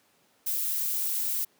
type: noise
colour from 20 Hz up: violet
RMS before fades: -29 dBFS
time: 0.46-1.45 s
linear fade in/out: 10 ms
effects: pink hiss -65 dBFS RMS until 1.59 s + high-pass 200 Hz 12 dB/octave